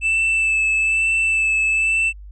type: tone with vibrato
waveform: triangle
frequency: 2637 Hz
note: E7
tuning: in tune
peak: -14 dBFS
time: 0.01-2.13 s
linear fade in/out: 50 ms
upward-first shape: sine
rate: 1.1 Hz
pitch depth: 18 cents each way
effects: added 50 Hz sine -35 dBFS peak until 2.31 s + resampled to 22050 Hz